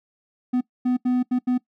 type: tone bursts at uneven times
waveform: triangle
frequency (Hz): 250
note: B3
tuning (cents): +21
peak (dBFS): -16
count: 5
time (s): 0.53-0.61 / 0.85-0.97 / 1.05-1.23 / 1.31-1.39 / 1.47-1.58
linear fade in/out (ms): 10
effects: noise-tail reverb RT60 0.1 s tail -20 dB re dry